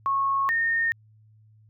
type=tone pair in turn; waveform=sine; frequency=1096 / 1833.3 Hz; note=C#6 / A#6; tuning=-20 / -29 cents; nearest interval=major sixth; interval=891 cents; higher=second; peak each=-21 dBFS; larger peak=neither; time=0.06-0.49 / 0.49-0.92 s; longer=neither; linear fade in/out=0 ms; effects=added 108 Hz sine -53 dBFS peak until 1.69 s